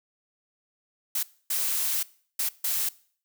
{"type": "noise bursts at uneven times", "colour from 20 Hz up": "blue", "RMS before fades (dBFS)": -27, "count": 4, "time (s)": [[1.15, 1.23], [1.5, 2.03], [2.39, 2.49], [2.64, 2.89]], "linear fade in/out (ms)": 5, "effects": ["noise-tail reverb RT60 0.5 s tail -21 dB re dry"]}